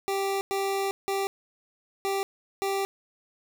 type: tone bursts at uneven times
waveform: 25% pulse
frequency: 392 Hz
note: G4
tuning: in tune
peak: -22 dBFS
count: 5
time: 0.08-0.41 / 0.51-0.91 / 1.08-1.27 / 2.05-2.23 / 2.62-2.85 s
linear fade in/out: 0 ms
effects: none